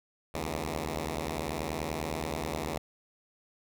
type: beating tone pair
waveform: 5% pulse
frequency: 71.1 / 80.6 Hz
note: C#2 / E2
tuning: +45 / -38 cents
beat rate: 9.5 Hz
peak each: -25 / -23 dBFS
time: 0.34-2.78 s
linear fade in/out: 5 ms
effects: none